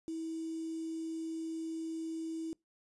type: tone with quantisation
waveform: sine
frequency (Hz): 324.1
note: E4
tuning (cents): -29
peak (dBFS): -36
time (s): 0.08-2.53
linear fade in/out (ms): 0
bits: 9
effects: noise-tail reverb RT60 0.2 s tail -25 dB re dry + resampled to 24000 Hz